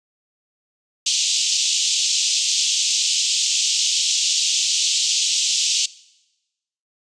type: band-pass noise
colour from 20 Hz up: white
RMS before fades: -20 dBFS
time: 1.06-5.86 s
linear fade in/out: 5 ms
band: 2800 to 7400 Hz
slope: 48 dB/octave
effects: noise-tail reverb RT60 1.0 s tail -21 dB re dry + resampled to 22050 Hz